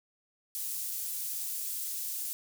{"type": "high-pass noise", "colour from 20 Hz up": "pink", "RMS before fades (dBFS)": -36, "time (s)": [0.55, 2.33], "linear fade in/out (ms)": 0, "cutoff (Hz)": 10000, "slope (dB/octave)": 12, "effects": []}